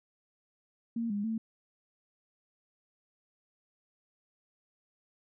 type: tone with pitch steps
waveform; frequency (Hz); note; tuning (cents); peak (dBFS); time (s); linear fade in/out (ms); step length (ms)
sine; 231.2 / 204.2 / 223.4; A#3 / G#3 / A3; -14 / -29 / +27; -30; 0.96-1.38; 5; 140
effects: none